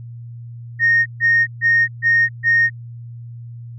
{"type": "tone bursts", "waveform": "sine", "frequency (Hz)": 1851, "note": "A#6", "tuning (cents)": -13, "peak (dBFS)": -10, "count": 5, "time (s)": [0.79, 2.7], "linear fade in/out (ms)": 50, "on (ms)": 270, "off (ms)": 140, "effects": ["tanh soft clip ceiling -6 dBFS", "added 118 Hz sine -31 dBFS peak until 3.78 s"]}